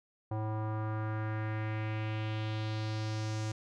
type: tone with low-pass filter sweep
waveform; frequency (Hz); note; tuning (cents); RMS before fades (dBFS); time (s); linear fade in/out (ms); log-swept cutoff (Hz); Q
square; 108.6; A2; -22; -35; 0.31-3.52; 5; 860 to 6800; 2.2
effects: none